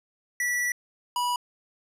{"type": "tone pair in turn", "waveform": "square", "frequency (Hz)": [1953, 976.5], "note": ["B6", "B5"], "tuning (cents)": [-20, -20], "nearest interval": "octave", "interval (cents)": 1200, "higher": "first", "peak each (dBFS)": -25, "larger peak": "neither", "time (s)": [[0.4, 0.72], [1.16, 1.36]], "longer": "first", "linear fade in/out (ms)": 2, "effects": ["resampled to 32000 Hz"]}